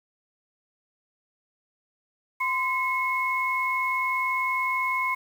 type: tone pair together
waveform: sine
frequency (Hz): 1031 / 2182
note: C6 / C#7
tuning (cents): -26 / -28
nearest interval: octave + minor second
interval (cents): 1298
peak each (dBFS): -26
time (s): 2.4-5.15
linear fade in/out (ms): 10
effects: 8-bit